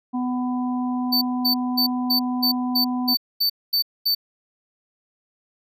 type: harmonic tone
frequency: 249.7 Hz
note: B3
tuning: 19 cents sharp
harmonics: 1 / 3 / 4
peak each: -22 / -32 / -34 dBFS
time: 0.13-3.15 s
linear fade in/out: 20 ms
type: tone bursts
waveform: square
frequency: 4549 Hz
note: C#8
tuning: 44 cents sharp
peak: -18 dBFS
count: 10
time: 1.12-4.15 s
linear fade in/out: 10 ms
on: 96 ms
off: 230 ms
effects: none